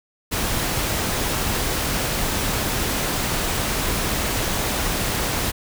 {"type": "noise", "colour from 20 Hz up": "pink", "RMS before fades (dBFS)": -23, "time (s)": [0.31, 5.52], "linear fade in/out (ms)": 20, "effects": []}